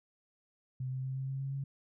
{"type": "tone with pitch steps", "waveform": "sine", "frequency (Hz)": [129.2, 130.55, 131.91, 133.29, 134.69, 136.09, 137.52], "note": ["C3", "C3", "C3", "C3", "C#3", "C#3", "C#3"], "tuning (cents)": [-21, -3, 14, 32, -49, -32, -13], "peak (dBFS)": -34, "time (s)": [0.8, 1.64], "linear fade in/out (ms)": 5, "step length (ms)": 120, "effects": []}